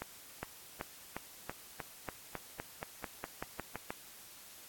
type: accelerating click train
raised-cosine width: 0.5 ms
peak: -23 dBFS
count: 16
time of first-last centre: 0.02-3.905 s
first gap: 410 ms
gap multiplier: 0.93
effects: white hiss -54 dBFS RMS until 4.68 s + AAC 64 kbps